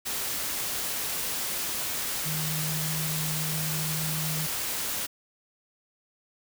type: tone in noise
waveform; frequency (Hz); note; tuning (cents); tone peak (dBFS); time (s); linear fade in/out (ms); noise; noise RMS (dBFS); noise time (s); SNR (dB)
sine; 155.56; D#3; 0; -31; 2.25-4.47; 20; white; -31; 0.05-5.07; -3
effects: none